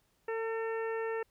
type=harmonic tone; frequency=450 Hz; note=A4; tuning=39 cents sharp; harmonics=1 / 2 / 3 / 4 / 5 / 6; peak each=-33 / -42 / -45 / -43 / -51 / -51 dBFS; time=0.28-1.23 s; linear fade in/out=5 ms; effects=pink hiss -73 dBFS RMS until 1.3 s